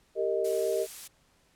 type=chord; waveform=sine; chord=Eb major; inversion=first; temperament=equal with one note detuned; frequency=392 / 459.5 / 622.3 Hz; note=G4 / Bb4 / Eb5; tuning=0 / -25 / 0 cents; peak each=-30 dBFS; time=0.15-0.87 s; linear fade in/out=50 ms
type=noise; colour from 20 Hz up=blue; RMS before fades=-40 dBFS; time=0.44-1.08 s; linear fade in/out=10 ms
effects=pink hiss -66 dBFS RMS until 1.55 s + low-pass 11000 Hz 12 dB/octave